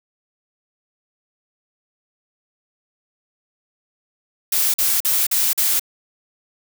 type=noise bursts; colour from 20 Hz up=blue; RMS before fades=-18 dBFS; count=5; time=4.52-5.796 s; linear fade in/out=5 ms; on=220 ms; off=44 ms; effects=none